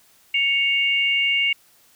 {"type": "tone pair together", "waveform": "sine", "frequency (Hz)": [2217, 2801], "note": ["C#7", "F7"], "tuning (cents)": [0, 4], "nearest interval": "major third", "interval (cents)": 404, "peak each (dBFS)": -20, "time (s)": [0.34, 1.53], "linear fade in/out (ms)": 5, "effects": ["white hiss -56 dBFS RMS until 1.95 s"]}